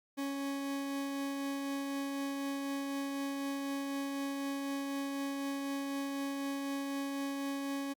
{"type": "tone with tremolo", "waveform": "40% pulse", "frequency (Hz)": 277.2, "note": "C#4", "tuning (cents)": 0, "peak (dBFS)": -33, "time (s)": [0.17, 7.94], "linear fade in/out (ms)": 20, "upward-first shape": "triangle", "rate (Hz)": 4, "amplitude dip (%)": 25, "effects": ["Opus 48 kbps"]}